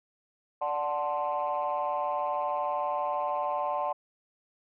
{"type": "chord", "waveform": "sine", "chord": "D dominant seventh", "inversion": "none", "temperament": "equal", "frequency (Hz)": [587.3, 740, 880, 1046.5], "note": ["D5", "F#5", "A5", "C6"], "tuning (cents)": [0, 0, 0, 0], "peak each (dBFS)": -32, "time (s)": [0.61, 3.93], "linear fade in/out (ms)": 10, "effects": ["tanh soft clip ceiling -21 dBFS"]}